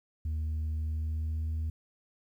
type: tone with pitch glide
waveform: sine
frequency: 78.1 to 79.28 Hz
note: D#2 to D#2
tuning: +7 to +33 cents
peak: -27 dBFS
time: 0.25-1.7 s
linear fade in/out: 5 ms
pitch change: +26 cents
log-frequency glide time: 0.78-1.5 s
effects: tanh soft clip ceiling -29 dBFS + 11-bit